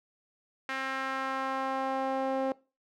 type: tone with band-pass filter sweep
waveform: sawtooth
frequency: 266.2 Hz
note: C4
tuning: 30 cents sharp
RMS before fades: -32 dBFS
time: 0.69-2.52 s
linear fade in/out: 0 ms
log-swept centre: 1800 to 570 Hz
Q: 1.7
effects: noise-tail reverb RT60 0.3 s tail -21 dB re dry